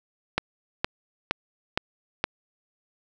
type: click train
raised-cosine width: 0.3 ms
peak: -6 dBFS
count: 5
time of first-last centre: 0.38-2.24 s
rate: 2.15 Hz
effects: none